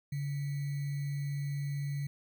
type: tone with sample-and-hold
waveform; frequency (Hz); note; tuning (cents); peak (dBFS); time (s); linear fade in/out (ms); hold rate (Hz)
sine; 142.2; C#3; +45; -32; 0.12-2.07; 5; 2100
effects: none